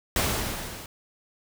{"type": "noise with level ramp", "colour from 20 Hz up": "pink", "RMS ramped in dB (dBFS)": [-23, -41], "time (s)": [0.16, 0.86], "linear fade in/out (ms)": 2, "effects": []}